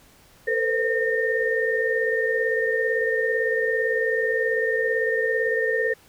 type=tone cluster; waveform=sine; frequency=448.4 / 506 / 524 / 1827 Hz; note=A4 / B4 / C5 / A#6; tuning=+33 / +42 / +2 / -35 cents; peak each=-24 / -27 / -33 / -24 dBFS; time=0.47-5.94 s; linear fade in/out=10 ms; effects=pink hiss -54 dBFS RMS until 6.08 s

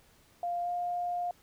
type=tone with pitch glide; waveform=sine; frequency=698.5 to 706.2 Hz; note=F5 to F5; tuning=0 to +19 cents; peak=-30 dBFS; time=0.43-1.31 s; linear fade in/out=2 ms; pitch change=+19 cents; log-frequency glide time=0.63-0.69 s; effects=pink hiss -63 dBFS RMS until 1.42 s

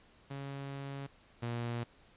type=tone pair in turn; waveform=sawtooth; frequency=138.59 / 118.56 Hz; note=C#3 / A#2; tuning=0 / +30 cents; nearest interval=minor third; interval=270 cents; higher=first; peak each=-36 / -31 dBFS; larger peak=second; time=0.3-1.07 / 1.42-1.84 s; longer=first; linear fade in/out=10 ms; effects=pink hiss -63 dBFS RMS until 2.16 s + resampled to 8000 Hz

